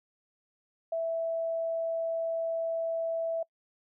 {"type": "tone", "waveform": "sine", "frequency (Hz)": 659, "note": "E5", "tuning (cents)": -1, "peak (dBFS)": -28, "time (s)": [0.92, 3.43], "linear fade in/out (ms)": 5, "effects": ["noise-tail reverb RT60 0.1 s tail -26 dB re dry"]}